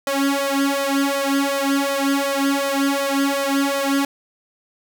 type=tone with flanger; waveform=sawtooth; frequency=277.2 Hz; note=C#4; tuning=in tune; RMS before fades=-20 dBFS; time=0.07-4.05 s; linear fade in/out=2 ms; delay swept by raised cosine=1.6 to 3 ms; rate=2.7 Hz; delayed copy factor=+0.9; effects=none